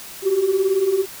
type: beating tone pair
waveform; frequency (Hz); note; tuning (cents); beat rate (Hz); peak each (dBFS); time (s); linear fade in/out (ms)
sine; 370 / 388; F#4 / G4; 0 / -18; 18; -21 / -16; 0.22-1.06; 50
effects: tanh soft clip ceiling -10 dBFS + white hiss -37 dBFS RMS until 1.2 s